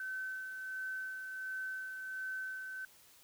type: tone with tremolo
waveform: sine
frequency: 1529 Hz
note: G6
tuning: 44 cents flat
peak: -37 dBFS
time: 0-2.85 s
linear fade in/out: 2 ms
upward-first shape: sine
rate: 1.4 Hz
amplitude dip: 40%
effects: white hiss -62 dBFS RMS until 3.23 s